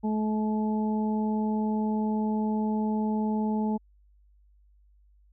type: harmonic tone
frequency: 215.1 Hz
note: A3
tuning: 39 cents flat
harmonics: 1 / 2 / 3 / 4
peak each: -25 / -35 / -42 / -35 dBFS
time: 0.03-3.78 s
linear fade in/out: 20 ms
effects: added 50 Hz sine -57 dBFS peak until 5.32 s